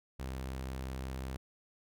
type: tone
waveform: sawtooth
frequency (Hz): 65.41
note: C2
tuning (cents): 0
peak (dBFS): -34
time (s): 0.19-1.37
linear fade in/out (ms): 10
effects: none